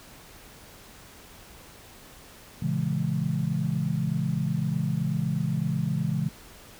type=chord; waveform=sine; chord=A# half-diminished seventh; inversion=none; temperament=just; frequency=116.54 / 139.85 / 167.82 / 209.8 Hz; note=A#2 / C#3 / E3 / G#3; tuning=0 / +16 / +31 / +18 cents; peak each=-34 / -28 / -28 / -32 dBFS; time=2.62-6.29 s; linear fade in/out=5 ms; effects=pink hiss -49 dBFS RMS until 6.79 s